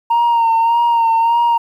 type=tone with vibrato; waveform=sine; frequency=926 Hz; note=A#5; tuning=12 cents flat; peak=-8 dBFS; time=0.1-1.58 s; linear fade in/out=10 ms; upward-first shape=sine; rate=1.7 Hz; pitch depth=36 cents each way; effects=tanh soft clip ceiling -9 dBFS + 8-bit